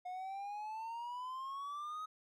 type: exponential sweep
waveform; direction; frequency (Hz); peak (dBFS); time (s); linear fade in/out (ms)
triangle; up; 720 to 1270; -39; 0.05-2.06; 10
effects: none